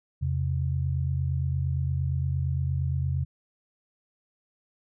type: tone pair together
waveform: sine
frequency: 84.7 / 133.37 Hz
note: E2 / C3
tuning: +48 / +34 cents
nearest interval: minor sixth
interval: 786 cents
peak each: -27 dBFS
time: 0.21-3.25 s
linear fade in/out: 20 ms
effects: none